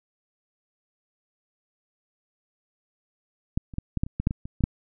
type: clicks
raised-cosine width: 5 ms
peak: -11 / -28 / -14 / -13 / -11 / -25 / -14 / -8 / -16 / -23 / -20 / -6 dBFS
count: 12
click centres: 3.575 / 3.738 / 3.784 / 3.973 / 4.035 / 4.065 / 4.2 / 4.271 / 4.309 / 4.455 / 4.607 / 4.639 s
effects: none